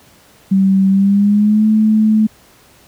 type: tone with pitch glide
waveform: sine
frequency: 192.8 to 216.4 Hz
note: G3 to A3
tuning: -28 to -29 cents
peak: -8 dBFS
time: 0.51-2.27 s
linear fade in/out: 10 ms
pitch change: +199 cents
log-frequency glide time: 0.89-1.66 s
effects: pink hiss -47 dBFS RMS until 2.87 s + high-pass 60 Hz 12 dB/octave